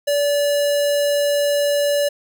square tone with notch filter, 577 Hz, D5, 31 cents flat, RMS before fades -18 dBFS, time 0.07-2.09 s, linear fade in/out 10 ms, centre 1400 Hz, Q 1.4, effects none

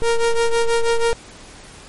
square ring-modulated tone, 233.1 Hz, A#3, in tune, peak -12 dBFS, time 0.02-1.13 s, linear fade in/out 0 ms, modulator 230 Hz, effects pink hiss -41 dBFS RMS until 1.88 s + MP3 48 kbps

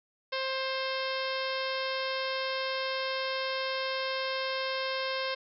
harmonic tone, 528 Hz, C5, 16 cents sharp, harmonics 1 / 2 / 3 / 4 / 5 / 6 / 7 / 8 / 9 / 10, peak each -34 / -37 / -39 / -40 / -41 / -42 / -42 / -43 / -44 / -44 dBFS, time 0.32-5.35 s, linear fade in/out 10 ms, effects none

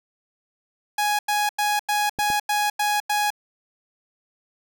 sawtooth tone bursts, 832 Hz, G#5, 3 cents sharp, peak -16 dBFS, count 8, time 0.98-3.304 s, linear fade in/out 5 ms, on 210 ms, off 92 ms
clicks, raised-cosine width 2 ms, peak -20 dBFS, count 2, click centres 2.188 / 2.302 s
effects none

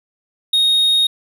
triangle tone, 3729 Hz, A#7, in tune, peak -10 dBFS, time 0.53-1.07 s, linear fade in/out 5 ms, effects none

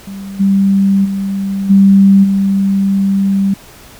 sine tone with level steps, 196 Hz, G3, in tune, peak -23 / -7 / -14 / -3 / -9 dBFS, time 0.07-3.54 s, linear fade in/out 5 ms, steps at 0.39 / 1.04 / 1.69 / 2.23 s, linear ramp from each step 20 ms, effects pink hiss -38 dBFS RMS until 3.99 s

